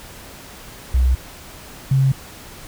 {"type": "tone pair in turn", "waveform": "sine", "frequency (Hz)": [63.4, 134.34], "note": ["B1", "C3"], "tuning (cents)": [46, 46], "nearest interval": "octave + minor second", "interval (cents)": 1300, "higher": "second", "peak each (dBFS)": -12, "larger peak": "neither", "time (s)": [[0.94, 1.15], [1.91, 2.12]], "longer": "neither", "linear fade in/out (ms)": 5, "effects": ["pink hiss -39 dBFS RMS until 2.67 s"]}